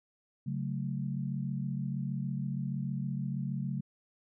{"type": "chord", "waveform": "sine", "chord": "F# minor", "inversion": "second", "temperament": "equal", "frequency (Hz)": [138.59, 185, 220], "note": ["C#3", "F#3", "A3"], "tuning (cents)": [0, 0, 0], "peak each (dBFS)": [-34, -37, -39], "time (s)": [0.46, 3.81], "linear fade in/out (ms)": 10, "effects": []}